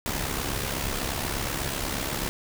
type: noise with amplitude modulation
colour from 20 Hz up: pink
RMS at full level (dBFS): -27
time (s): 0.06-2.29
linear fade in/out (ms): 0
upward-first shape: sine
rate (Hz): 68.2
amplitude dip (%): 60
effects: none